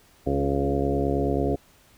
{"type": "harmonic tone with a mistuned harmonic", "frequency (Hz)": 69.3, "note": "C#2", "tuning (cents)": 0, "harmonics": [1, 2, 3, 4, 5, 6, 7, 8, 10], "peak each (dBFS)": [-29, -30, -36, -27, -32, -28, -32, -32, -32], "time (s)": [0.26, 1.56], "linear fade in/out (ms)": 10, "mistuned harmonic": 5, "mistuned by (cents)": 18, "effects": ["pink hiss -57 dBFS RMS until 1.97 s"]}